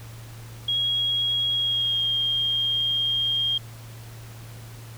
sine tone with pitch glide, 3297 to 3222 Hz, G#7 to G7, -13 to +47 cents, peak -21 dBFS, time 0.68-3.58 s, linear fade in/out 5 ms, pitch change -40 cents, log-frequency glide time 1.54-2.11 s, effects added 114 Hz sine -39 dBFS peak until 4.97 s + pink hiss -47 dBFS RMS until 4.97 s

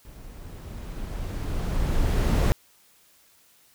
brown noise with level ramp, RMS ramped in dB -44 to -18 dBFS, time 0.05-2.52 s, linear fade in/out 0 ms, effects white hiss -59 dBFS RMS until 3.74 s

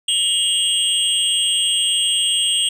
sine tone cluster, 2846 / 3118 / 3305 / 8360 Hz, F7 / G7 / G#7 / C9, +32 / -10 / -9 / -2 cents, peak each -20 dBFS, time 0.08-2.69 s, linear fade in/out 5 ms, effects tanh soft clip ceiling -9 dBFS

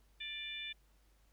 harmonic tone with a mistuned harmonic, 587.3 Hz, D5, in tune, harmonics 3 / 4 / 5 / 6, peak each -51 / -45 / -51 / -44 dBFS, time 0.2-0.73 s, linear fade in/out 10 ms, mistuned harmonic 4, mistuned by +21 cents, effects added 50 Hz sine -66 dBFS peak until 1.32 s + pink hiss -74 dBFS RMS until 1.32 s

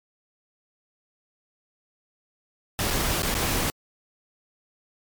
pink noise with dropouts, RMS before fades -25 dBFS, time 2.79-3.7 s, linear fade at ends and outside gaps 0 ms, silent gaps 2.904-2.908 / 3.221-3.231 / 3.342-3.351 s, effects MP3 96 kbps

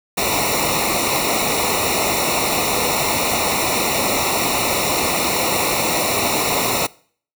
pink noise with comb filter, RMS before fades -19 dBFS, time 0.17-6.87 s, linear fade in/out 10 ms, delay 0.62 ms, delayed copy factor -1, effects noise-tail reverb RT60 0.5 s tail -22 dB re dry

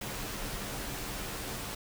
pink noise with comb filter, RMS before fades -38 dBFS, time 0.01-1.75 s, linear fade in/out 5 ms, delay 12 ms, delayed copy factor -0.5, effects none

